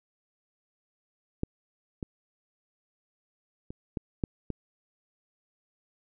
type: clicks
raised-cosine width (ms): 3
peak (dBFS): -15 / -21 / -26 / -18 / -14 / -19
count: 6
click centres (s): 1.434 / 2.028 / 3.705 / 3.972 / 4.238 / 4.503
effects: none